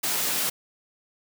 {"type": "high-pass noise", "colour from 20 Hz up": "white", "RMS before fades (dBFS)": -26, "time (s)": [0.03, 0.5], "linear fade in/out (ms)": 10, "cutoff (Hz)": 120, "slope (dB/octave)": 96, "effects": []}